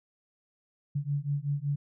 sine beating tone pair, 140.7 / 146 Hz, C#3 / D3, +26 / -10 cents, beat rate 5.3 Hz, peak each -31 dBFS, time 0.95-1.76 s, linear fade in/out 10 ms, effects none

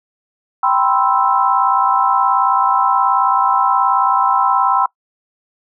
sine chord, C major seventh, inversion second, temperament equal, 784 / 987.8 / 1046.5 / 1318.5 Hz, G5 / B5 / C6 / E6, 0 / 0 / 0 / 0 cents, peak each -17 dBFS, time 0.63-4.86 s, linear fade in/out 5 ms, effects noise-tail reverb RT60 0.1 s tail -22 dB re dry

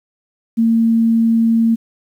sine tone, 227.8 Hz, A#3, 40 cents flat, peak -10 dBFS, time 0.57-1.76 s, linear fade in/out 20 ms, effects 8-bit

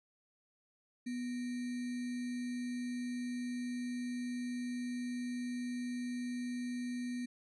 sine tone with sample-and-hold, 245.9 Hz, B3, 7 cents flat, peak -36 dBFS, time 1.06-7.26 s, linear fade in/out 10 ms, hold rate 2100 Hz, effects resampled to 24000 Hz

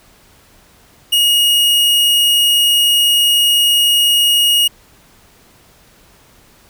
45% pulse tone, 2874 Hz, F7, 49 cents sharp, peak -9 dBFS, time 1.12-4.68 s, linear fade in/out 10 ms, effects pink hiss -48 dBFS RMS until 6.69 s

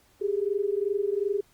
sine tone pair together, 392.6 / 415.3 Hz, G4 / G#4, +3 / 0 cents, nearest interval minor second, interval 97 cents, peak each -27 dBFS, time 0.21-1.41 s, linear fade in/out 10 ms, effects pink hiss -62 dBFS RMS until 1.53 s + Opus 48 kbps

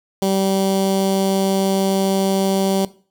15% pulse tone with notch filter, 193.4 Hz, G3, 23 cents flat, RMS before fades -18 dBFS, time 0.22-2.85 s, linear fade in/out 2 ms, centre 1800 Hz, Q 0.91, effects noise-tail reverb RT60 0.4 s tail -18 dB re dry

